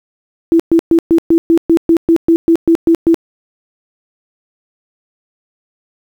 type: tone bursts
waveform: sine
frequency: 331.7 Hz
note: E4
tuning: 11 cents sharp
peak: -5 dBFS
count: 14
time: 0.52-3.144 s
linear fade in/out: 0 ms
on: 76 ms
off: 120 ms
effects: 7-bit